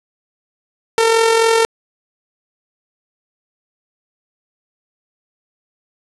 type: tone with amplitude modulation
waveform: sawtooth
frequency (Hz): 453.7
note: A#4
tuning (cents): -47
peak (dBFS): -5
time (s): 0.98-1.65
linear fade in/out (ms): 0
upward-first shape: sine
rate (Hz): 43.7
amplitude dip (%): 45
effects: resampled to 24000 Hz + 7-bit